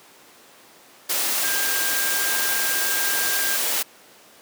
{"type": "tone in noise", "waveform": "sine", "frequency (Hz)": 1600, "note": "G6", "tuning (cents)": 35, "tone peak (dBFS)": -27, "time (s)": [1.43, 3.57], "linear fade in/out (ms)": 10, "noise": "white", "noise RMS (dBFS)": -23, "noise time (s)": [1.09, 3.83], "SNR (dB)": -7, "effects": ["pink hiss -49 dBFS RMS until 4.41 s", "high-pass 300 Hz 12 dB/octave"]}